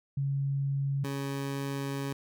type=tone pair in turn; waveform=sine / 20% pulse; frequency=138.59 / 138.59 Hz; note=C#3 / C#3; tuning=0 / 0 cents; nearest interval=unison; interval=0 cents; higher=neither; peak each=-27 dBFS; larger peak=neither; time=0.17-1.04 / 1.04-2.13 s; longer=second; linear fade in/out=5 ms; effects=none